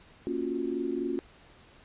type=chord; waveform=sine; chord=Gb major seventh; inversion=first; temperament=equal with one note detuned; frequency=233.1 / 277.2 / 349.2 / 373.2 Hz; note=Bb3 / Db4 / F4 / Gb4; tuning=0 / 0 / 0 / +15 cents; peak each=-37 / -33 / -32 / -37 dBFS; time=0.27-1.19 s; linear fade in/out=0 ms; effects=pink hiss -56 dBFS RMS until 1.84 s + resampled to 8000 Hz